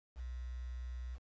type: tone with quantisation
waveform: sine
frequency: 61.9 Hz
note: B1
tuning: 5 cents sharp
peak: -40 dBFS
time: 0.15-1.19 s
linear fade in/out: 50 ms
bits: 10
effects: resampled to 16000 Hz